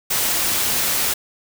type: noise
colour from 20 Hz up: white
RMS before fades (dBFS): -20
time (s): 0.1-1.14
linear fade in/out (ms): 10
effects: none